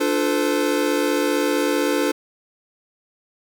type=chord; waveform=square; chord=D minor seventh; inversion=none; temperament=equal with one note detuned; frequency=293.7 / 349.2 / 440 / 510.7 Hz; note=D4 / F4 / A4 / C5; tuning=0 / 0 / 0 / -42 cents; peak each=-23 / -26 / -25 / -25 dBFS; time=0-2.12 s; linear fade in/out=10 ms; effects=none